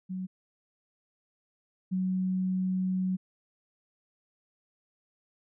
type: tone pair in turn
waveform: sine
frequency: 186 / 186 Hz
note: F#3 / F#3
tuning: +9 / +9 cents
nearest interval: unison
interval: 0 cents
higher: neither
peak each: -32 / -26 dBFS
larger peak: second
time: 0.09-0.27 / 1.91-3.17 s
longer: second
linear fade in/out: 20 ms
effects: none